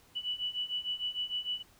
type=beating tone pair; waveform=sine; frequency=2957 / 2963.6 Hz; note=F#7 / F#7; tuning=-2 / +2 cents; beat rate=6.6 Hz; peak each=-37 / -35 dBFS; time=0.15-1.63 s; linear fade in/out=20 ms; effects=pink hiss -62 dBFS RMS until 1.79 s